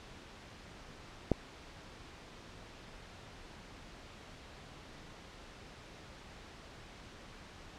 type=click; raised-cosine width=2 ms; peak=-13 dBFS; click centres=1.317 s; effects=pink hiss -52 dBFS RMS until 7.78 s + low-pass 5000 Hz 12 dB/octave